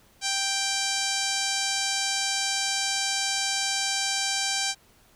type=tone with low-pass filter; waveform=5% pulse; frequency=785 Hz; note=G5; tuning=2 cents sharp; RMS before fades=-27 dBFS; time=0.21-4.75 s; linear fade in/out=50 ms; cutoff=6800 Hz; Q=1.4; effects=pink hiss -59 dBFS RMS until 5.15 s